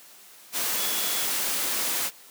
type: tone in noise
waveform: sine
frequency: 3387 Hz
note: G#7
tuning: 33 cents sharp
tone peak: -35 dBFS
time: 0.75-1.28 s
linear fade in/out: 50 ms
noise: white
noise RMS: -27 dBFS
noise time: 0.52-2.11 s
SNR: -11 dB
effects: white hiss -50 dBFS RMS until 2.3 s + high-pass 200 Hz 12 dB/octave